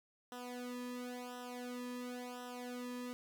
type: tone with flanger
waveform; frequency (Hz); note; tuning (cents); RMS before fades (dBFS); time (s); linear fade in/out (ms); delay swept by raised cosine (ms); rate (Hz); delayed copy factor
sawtooth; 246.9; B3; 0; -45; 0.32-3.13; 0; 0.44 to 1.41; 0.95; -0.95
effects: none